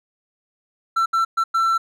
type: tone bursts at uneven times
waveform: triangle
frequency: 1342 Hz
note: E6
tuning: 31 cents sharp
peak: -14 dBFS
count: 4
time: 0.96-1.06 / 1.13-1.25 / 1.37-1.44 / 1.54-1.78 s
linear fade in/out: 10 ms
effects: none